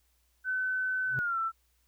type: tone with pitch glide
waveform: sine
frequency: 1516 to 1335.1 Hz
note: F#6 to E6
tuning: +42 to +22 cents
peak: -28 dBFS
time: 0.44-1.52 s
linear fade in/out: 50 ms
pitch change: -220 cents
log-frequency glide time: 1.12-1.38 s
type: tone with exponential growth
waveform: triangle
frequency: 130.81 Hz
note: C3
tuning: in tune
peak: -28 dBFS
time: 1.05-1.19 s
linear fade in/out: 0 ms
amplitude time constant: 29 ms
effects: added 60 Hz sine -70 dBFS peak until 1.87 s + white hiss -73 dBFS RMS until 1.87 s